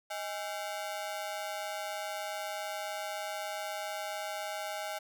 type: ring-modulated tone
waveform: sawtooth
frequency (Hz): 724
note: F#5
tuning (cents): -38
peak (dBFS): -29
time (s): 0.1-4.99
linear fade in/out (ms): 10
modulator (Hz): 96.4
effects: none